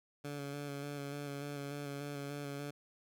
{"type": "tone with vibrato", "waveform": "15% pulse", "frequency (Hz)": 142.8, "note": "D3", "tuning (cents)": -48, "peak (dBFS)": -34, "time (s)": [0.24, 2.71], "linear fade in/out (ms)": 10, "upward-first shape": "square", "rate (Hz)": 3.4, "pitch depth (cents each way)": 20, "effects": []}